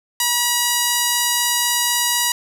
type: tone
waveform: 5% pulse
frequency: 964 Hz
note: B5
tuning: 42 cents flat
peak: -4 dBFS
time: 0.2-2.32 s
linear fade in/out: 2 ms
effects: none

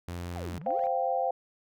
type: tone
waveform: sawtooth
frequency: 87.31 Hz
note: F2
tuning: in tune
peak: -31 dBFS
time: 0.08-0.58 s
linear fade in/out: 0 ms
type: clicks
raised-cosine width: 0.5 ms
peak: -34 dBFS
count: 9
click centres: 0.322 / 0.358 / 0.448 / 0.615 / 0.663 / 0.706 / 0.793 / 0.839 / 0.869 s
type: exponential two-way sweep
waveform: triangle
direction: down then up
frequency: 817 to 140 to 817 Hz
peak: -38 dBFS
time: 0.36-0.86 s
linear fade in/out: 0 ms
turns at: 0.6 s
type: chord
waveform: sine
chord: C suspended fourth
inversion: none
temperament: equal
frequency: 523.3 / 698.5 / 784 Hz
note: C5 / F5 / G5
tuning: 0 / 0 / 0 cents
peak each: -30 dBFS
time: 0.66-1.31 s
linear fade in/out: 5 ms
effects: none

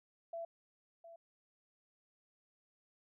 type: tone with echo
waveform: sine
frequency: 670 Hz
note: E5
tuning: 28 cents sharp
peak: -40 dBFS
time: 0.33-0.45 s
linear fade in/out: 5 ms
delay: 710 ms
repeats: 1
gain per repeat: -12 dB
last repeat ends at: 1.16 s
effects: none

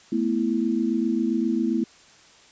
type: chord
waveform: sine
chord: A suspended second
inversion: none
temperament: just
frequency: 220 / 247.5 / 330 Hz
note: A3 / B3 / E4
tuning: 0 / +4 / +2 cents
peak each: -25 dBFS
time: 0.12-1.84 s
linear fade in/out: 5 ms
effects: white hiss -52 dBFS RMS until 2.51 s + resampled to 16000 Hz

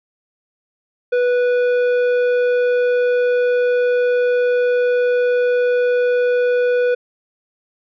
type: tone with tanh clipping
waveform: triangle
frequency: 491.7 Hz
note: B4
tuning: 8 cents flat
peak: -15 dBFS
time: 1.12-6.95 s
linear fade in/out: 10 ms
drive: 14 dB
effects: none

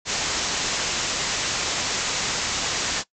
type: low-pass noise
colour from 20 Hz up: white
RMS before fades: -26 dBFS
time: 0.05-3.04 s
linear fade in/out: 50 ms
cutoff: 7500 Hz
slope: 96 dB/octave
effects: noise-tail reverb RT60 0.1 s tail -19 dB re dry

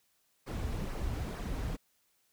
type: noise with flanger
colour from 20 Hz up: brown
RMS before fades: -36 dBFS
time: 0.46-1.77 s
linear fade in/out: 20 ms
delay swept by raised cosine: 0.27 to 5.87 ms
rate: 2.2 Hz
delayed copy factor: -0.5
effects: white hiss -73 dBFS RMS until 2.32 s

